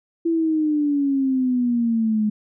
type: exponential sweep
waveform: sine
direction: down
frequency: 335.8 to 210.2 Hz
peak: -17 dBFS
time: 0.25-2.3 s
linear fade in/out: 10 ms
effects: none